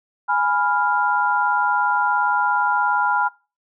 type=chord; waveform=sine; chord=F diminished; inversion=first; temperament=equal; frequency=830.6 / 987.8 / 1396.9 Hz; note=Ab5 / Cb6 / F6; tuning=0 / 0 / 0 cents; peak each=-21 dBFS; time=0.28-3.29 s; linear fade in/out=20 ms; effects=noise-tail reverb RT60 0.3 s tail -21 dB re dry